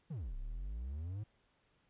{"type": "exponential two-way sweep", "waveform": "triangle", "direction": "down then up", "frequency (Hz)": [180.5, 31.45, 110.7], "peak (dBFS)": -37, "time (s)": [0.1, 1.24], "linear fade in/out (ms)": 10, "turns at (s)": 0.36, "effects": ["pink hiss -74 dBFS RMS until 1.89 s", "resampled to 8000 Hz"]}